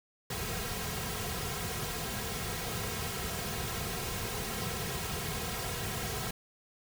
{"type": "noise with comb filter", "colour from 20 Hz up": "pink", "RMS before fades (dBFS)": -36, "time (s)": [0.3, 6.31], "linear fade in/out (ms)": 5, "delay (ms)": 3.4, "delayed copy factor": -0.75, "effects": []}